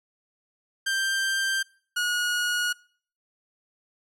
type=tone pair in turn; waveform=sawtooth; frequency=1576 / 1449 Hz; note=G6 / F#6; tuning=+9 / -37 cents; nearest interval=minor second; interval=146 cents; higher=first; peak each=-20 dBFS; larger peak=neither; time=0.86-1.63 / 1.96-2.73 s; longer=neither; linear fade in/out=10 ms; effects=noise-tail reverb RT60 0.5 s tail -24 dB re dry + low-pass 11000 Hz 12 dB/octave